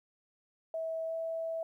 sine tone with pitch glide, 649 to 654.3 Hz, E5 to E5, -27 to -13 cents, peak -33 dBFS, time 0.74-1.63 s, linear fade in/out 2 ms, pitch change +14 cents, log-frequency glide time 1.06-1.14 s, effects 12-bit

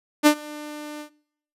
sawtooth tone with ADSR envelope, 298.9 Hz, D4, 31 cents sharp, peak -6 dBFS, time 0.23-1.1 s, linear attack 35 ms, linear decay 79 ms, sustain -23 dB, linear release 95 ms, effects noise-tail reverb RT60 0.7 s tail -23 dB re dry + resampled to 32000 Hz

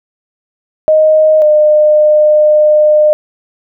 sine tone pair in turn, 622.3 / 606 Hz, D#5 / D#5, 0 / -46 cents, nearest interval unison, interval 46 cents, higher first, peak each -4 dBFS, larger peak neither, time 0.88-1.42 / 1.42-3.13 s, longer second, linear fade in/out 0 ms, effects none

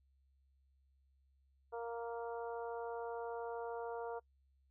harmonic tone, 233.1 Hz, A#3, in tune, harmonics 2 / 3 / 4 / 5 / 6, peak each -42 / -47 / -48 / -55 / -55 dBFS, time 1.72-4.2 s, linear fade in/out 20 ms, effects noise-tail reverb RT60 0.1 s tail -25 dB re dry + added 67 Hz sine -70 dBFS peak until 4.7 s

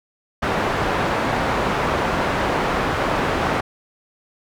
white low-pass noise, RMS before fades -21 dBFS, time 0.42-3.61 s, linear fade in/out 10 ms, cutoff 1200 Hz, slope 12 dB/octave, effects none

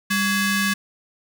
sawtooth ring-modulated tone, 932.3 Hz, A#5, in tune, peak -12 dBFS, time 0.1-0.74 s, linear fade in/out 10 ms, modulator 733 Hz, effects none

